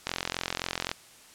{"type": "click train", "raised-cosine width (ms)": 0.2, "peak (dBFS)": -11, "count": 38, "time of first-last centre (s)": [0.07, 0.915], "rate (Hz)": 43.8, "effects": ["white hiss -53 dBFS RMS until 1.34 s", "low-pass 10000 Hz 12 dB/octave"]}